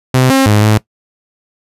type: tone with pitch steps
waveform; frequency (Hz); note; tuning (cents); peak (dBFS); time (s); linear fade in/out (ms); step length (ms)
sawtooth; 128.9 / 267.9 / 104.8 / 107.4; C3 / C4 / G#2 / A2; -26 / +41 / +16 / -41; -3; 0.14-0.78; 5; 160
effects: noise-tail reverb RT60 0.1 s tail -20 dB re dry + resampled to 32000 Hz